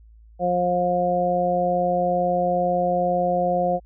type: harmonic tone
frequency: 177.8 Hz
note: F3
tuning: 31 cents sharp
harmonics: 1 / 2 / 3 / 4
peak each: -27 / -31 / -22 / -22 dBFS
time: 0.39-3.8 s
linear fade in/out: 50 ms
effects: added 55 Hz sine -46 dBFS peak until 3.85 s